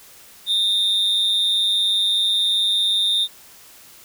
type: tone with amplitude modulation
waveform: triangle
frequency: 3659 Hz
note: A#7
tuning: 33 cents flat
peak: -12 dBFS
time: 0.46-3.28 s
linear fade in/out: 50 ms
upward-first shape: sine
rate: 203 Hz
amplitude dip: 65%
effects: white hiss -46 dBFS RMS until 4.04 s